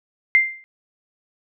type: tone with exponential decay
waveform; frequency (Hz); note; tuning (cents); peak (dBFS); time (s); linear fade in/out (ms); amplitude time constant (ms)
sine; 2093; C7; 0; -8; 0.35-0.64; 0; 63
effects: none